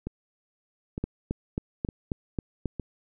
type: two click trains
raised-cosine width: 3 ms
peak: -19 / -15 dBFS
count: 4 / 7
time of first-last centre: 0.07-2.797 / 1.04-2.657 s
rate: 1.1 / 3.71 Hz
effects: none